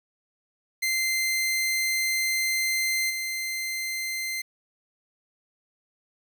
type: tone with level steps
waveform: sawtooth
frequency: 2080 Hz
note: C7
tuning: 11 cents flat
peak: -20 / -25 dBFS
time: 0.82-4.42 s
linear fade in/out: 10 ms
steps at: 3.09 s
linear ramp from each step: 20 ms
effects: 9-bit